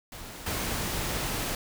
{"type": "noise with level steps", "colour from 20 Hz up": "pink", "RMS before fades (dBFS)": [-42, -31], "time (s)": [0.12, 1.55], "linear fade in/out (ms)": 2, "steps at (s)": 0.46, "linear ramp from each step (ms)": 5, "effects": []}